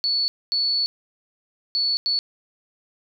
sine tone bursts at uneven times, 4435 Hz, C#8, in tune, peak -19 dBFS, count 4, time 0.04-0.28 / 0.52-0.86 / 1.75-1.97 / 2.06-2.19 s, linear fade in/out 0 ms, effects none

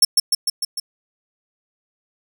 25% pulse tone with echo, 5410 Hz, E8, 44 cents sharp, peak -3 dBFS, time 0.02-0.05 s, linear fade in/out 5 ms, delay 150 ms, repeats 5, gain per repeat -3 dB, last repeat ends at 0.8 s, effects none

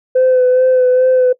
sine tone with vibrato, 509 Hz, C5, 48 cents flat, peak -6 dBFS, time 0.15-1.33 s, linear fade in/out 10 ms, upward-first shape sine, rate 2.4 Hz, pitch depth 23 cents each way, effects noise-tail reverb RT60 0.1 s tail -21 dB re dry + tanh soft clip ceiling -5 dBFS

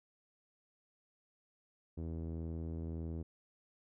sawtooth tone with low-pass filter, 81.7 Hz, E2, 15 cents flat, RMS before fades -41 dBFS, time 1.97-3.23 s, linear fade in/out 10 ms, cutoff 370 Hz, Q 1.3, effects none

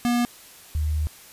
square / sine tone pair in turn, 240.6 / 76.31 Hz, B3 / D#2, -45 / -33 cents, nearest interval octave + minor sixth, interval 1988 cents, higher first, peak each -20 / -21 dBFS, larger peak first, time 0.05-0.25 / 0.75-1.07 s, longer second, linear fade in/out 0 ms, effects white hiss -47 dBFS RMS until 1.32 s + resampled to 32000 Hz

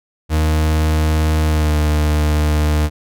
40% pulse tone with pitch glide, 77.78 to 75.78 Hz, D#2 to D#2, 0 to -45 cents, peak -12 dBFS, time 0.29-2.9 s, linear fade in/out 50 ms, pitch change -45 cents, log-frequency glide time 1.46-1.75 s, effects none

